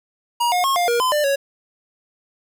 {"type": "tone with pitch steps", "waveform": "square", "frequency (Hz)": [952, 718, 1084, 704, 474.7, 1021, 595, 555], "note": ["A#5", "F5", "C#6", "F5", "A#4", "C6", "D5", "C#5"], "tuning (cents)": [36, 48, -39, 14, 31, -43, 22, 2], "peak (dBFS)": -17, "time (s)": [0.4, 1.36], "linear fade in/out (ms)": 10, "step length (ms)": 120, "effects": ["8-bit"]}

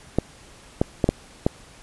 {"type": "clicks", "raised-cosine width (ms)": 2, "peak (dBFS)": -4, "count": 5, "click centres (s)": [0.186, 0.815, 1.042, 1.09, 1.465], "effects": ["pink hiss -48 dBFS RMS until 1.82 s", "resampled to 24000 Hz"]}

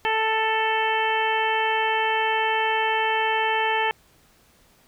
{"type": "harmonic tone", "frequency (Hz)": 441, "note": "A4", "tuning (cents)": 4, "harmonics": [1, 2, 3, 4, 5, 6, 7], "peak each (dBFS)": [-28, -23, -34, -27, -31, -30, -32], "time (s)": [0.05, 3.91], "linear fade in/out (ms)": 0, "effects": ["pink hiss -58 dBFS RMS until 4.87 s"]}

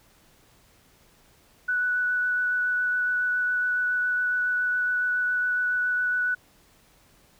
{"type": "tone with vibrato", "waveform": "sine", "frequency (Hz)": 1481, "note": "F#6", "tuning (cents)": 1, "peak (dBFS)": -22, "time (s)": [1.68, 6.35], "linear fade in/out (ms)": 10, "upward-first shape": "sine", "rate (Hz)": 7.2, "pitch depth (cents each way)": 10, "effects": ["pink hiss -59 dBFS RMS until 7.39 s"]}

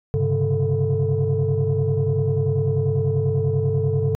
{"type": "tone cluster", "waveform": "sine", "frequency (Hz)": [100.5, 133.2, 143.4, 440.7], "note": ["G2", "C3", "D3", "A4"], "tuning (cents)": [44, 31, -41, 3], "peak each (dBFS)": -22, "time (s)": [0.14, 4.15], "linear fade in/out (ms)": 0, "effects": ["tanh soft clip ceiling -12 dBFS"]}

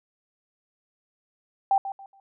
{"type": "tone with echo", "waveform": "sine", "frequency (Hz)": 784, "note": "G5", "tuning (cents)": 0, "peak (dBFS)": -17, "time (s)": [1.71, 1.78], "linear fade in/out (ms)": 2, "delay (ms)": 140, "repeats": 3, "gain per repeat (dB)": -12, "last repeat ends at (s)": 2.2, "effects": []}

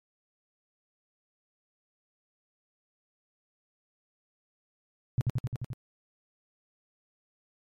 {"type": "tone with echo", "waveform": "sine", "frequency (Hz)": 123.47, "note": "B2", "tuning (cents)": 0, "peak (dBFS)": -21, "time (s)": [5.18, 5.21], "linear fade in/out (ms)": 0, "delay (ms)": 87, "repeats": 6, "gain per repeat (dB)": -2, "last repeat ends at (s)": 5.732, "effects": ["MP3 64 kbps"]}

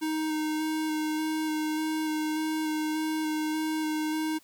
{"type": "tone with vibrato", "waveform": "square", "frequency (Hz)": 311.1, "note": "D#4", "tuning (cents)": 0, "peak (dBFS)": -28, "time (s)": [0.01, 4.39], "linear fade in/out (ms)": 20, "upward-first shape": "square", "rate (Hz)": 1.7, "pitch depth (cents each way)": 11, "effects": ["white hiss -60 dBFS RMS until 4.43 s"]}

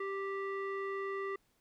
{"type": "tone with low-pass filter", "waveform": "square", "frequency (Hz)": 392, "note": "G4", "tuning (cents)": 0, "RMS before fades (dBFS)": -38, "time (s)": [0, 1.36], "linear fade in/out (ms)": 5, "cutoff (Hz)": 1700, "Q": 3.7, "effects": ["pink hiss -74 dBFS RMS until 1.6 s"]}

